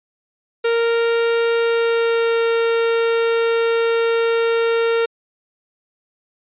45% pulse tone with pitch glide, 463.9 to 460.4 Hz, A#4 to A#4, -8 to -22 cents, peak -15 dBFS, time 0.64-5.06 s, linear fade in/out 10 ms, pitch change -14 cents, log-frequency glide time 1.57-2.44 s, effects resampled to 8000 Hz

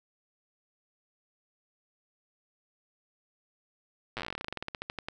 slowing click train, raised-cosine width 0.3 ms, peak -19 dBFS, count 26, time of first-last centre 4.17-5.085 s, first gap 8 ms, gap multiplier 1.11, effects none

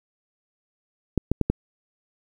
clicks, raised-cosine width 3 ms, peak -7 dBFS, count 4, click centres 1.177 / 1.316 / 1.413 / 1.5 s, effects 8-bit

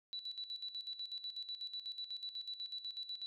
sine tone with tremolo, 3951 Hz, B7, in tune, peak -40 dBFS, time 0.13-3.26 s, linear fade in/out 0 ms, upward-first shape square, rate 8.1 Hz, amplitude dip 70%, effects none

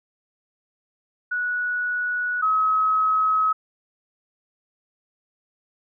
sine tone pair in turn, 1468 / 1278.7 Hz, F#6 / D#6, -14 / +47 cents, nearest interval major second, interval 239 cents, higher first, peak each -22 / -17 dBFS, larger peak second, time 1.31-2.42 / 2.42-3.53 s, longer neither, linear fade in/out 10 ms, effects none

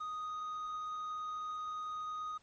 triangle tone, 1244.5 Hz, D#6, in tune, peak -36 dBFS, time 0-2.38 s, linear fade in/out 10 ms, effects pink hiss -68 dBFS RMS until 2.42 s + MP3 32 kbps

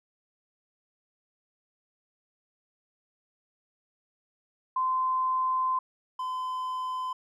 sine / triangle tone pair in turn, 1033 / 1021.7 Hz, C6 / C6, -22 / -42 cents, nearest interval unison, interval 20 cents, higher first, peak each -24 / -28 dBFS, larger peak first, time 4.76-5.79 / 6.19-7.13 s, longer first, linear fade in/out 5 ms, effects none

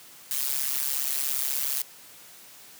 blue noise with amplitude modulation, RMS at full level -24 dBFS, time 0.31-1.82 s, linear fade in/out 2 ms, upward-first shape sine, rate 137 Hz, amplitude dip 95%, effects white hiss -49 dBFS RMS until 2.79 s + high-pass 100 Hz 12 dB/octave

